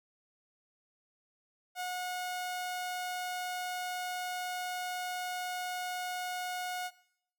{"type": "tone", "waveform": "sawtooth", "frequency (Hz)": 726, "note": "F#5", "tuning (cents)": -33, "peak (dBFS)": -31, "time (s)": [1.75, 6.91], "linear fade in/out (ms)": 50, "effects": ["noise-tail reverb RT60 0.7 s tail -19 dB re dry"]}